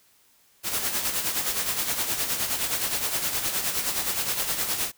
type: noise with tremolo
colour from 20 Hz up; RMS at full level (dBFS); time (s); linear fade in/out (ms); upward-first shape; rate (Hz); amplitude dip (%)
white; -25; 0.63-4.92; 50; sine; 9.6; 55
effects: white hiss -61 dBFS RMS until 4.97 s